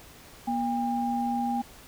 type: tone pair together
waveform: sine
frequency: 239.8 / 804 Hz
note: A#3 / G5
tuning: +49 / +44 cents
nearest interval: octave + major sixth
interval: 2095 cents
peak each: -28 dBFS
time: 0.47-1.62 s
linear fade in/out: 10 ms
effects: pink hiss -50 dBFS RMS until 1.87 s